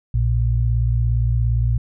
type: tone pair together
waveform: sine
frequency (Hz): 59.25 / 116.54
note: A#1 / A#2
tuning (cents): +29 / 0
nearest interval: octave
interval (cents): 1171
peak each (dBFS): -18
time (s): 0.14-1.78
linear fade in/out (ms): 5
effects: none